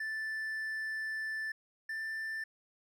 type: tone pair in turn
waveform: triangle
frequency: 1760 / 1775.3 Hz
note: A6 / A6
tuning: 0 / +15 cents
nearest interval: unison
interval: 15 cents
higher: second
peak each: -33 / -34 dBFS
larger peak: first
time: 0-1.52 / 1.89-2.44 s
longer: first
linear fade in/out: 5 ms
effects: none